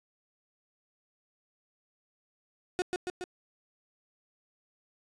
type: tone with echo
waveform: 35% pulse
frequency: 362.2 Hz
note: F#4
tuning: 37 cents flat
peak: -25 dBFS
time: 2.79-2.82 s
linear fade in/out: 0 ms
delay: 140 ms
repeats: 3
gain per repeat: -3 dB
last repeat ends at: 3.24 s
effects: resampled to 22050 Hz